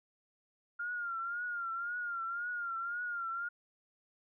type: tone with vibrato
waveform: sine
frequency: 1402 Hz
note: F6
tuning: 6 cents sharp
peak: -35 dBFS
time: 0.79-3.49 s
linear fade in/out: 10 ms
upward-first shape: triangle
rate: 1.9 Hz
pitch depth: 82 cents each way
effects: none